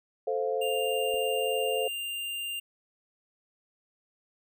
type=chord; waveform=sine; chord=F major; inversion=first; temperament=equal; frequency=440 / 523.3 / 698.5 Hz; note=A4 / C5 / F5; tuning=0 / 0 / 0 cents; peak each=-30 / -30 / -34 dBFS; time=0.27-1.88 s; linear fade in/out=5 ms
type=tone; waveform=square; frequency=2794 Hz; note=F7; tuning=in tune; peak=-33 dBFS; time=0.61-2.6 s; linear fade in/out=10 ms
type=clicks; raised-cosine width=2 ms; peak=-36 dBFS; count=2; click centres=1.14 / 1.143 s
effects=none